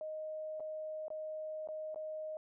sine tone with dropouts, 622.3 Hz, D#5, in tune, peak -39 dBFS, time 0.01-2.37 s, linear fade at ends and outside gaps 1 ms, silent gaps 0.598-0.604 / 1.082-1.103 / 1.674-1.687 / 1.945-1.959 s, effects none

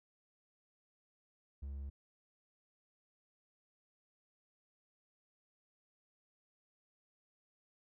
triangle tone, 69.3 Hz, C#2, in tune, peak -39 dBFS, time 1.62-1.9 s, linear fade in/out 10 ms, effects none

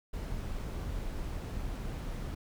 brown noise, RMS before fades -37 dBFS, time 0.13-2.35 s, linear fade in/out 10 ms, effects none

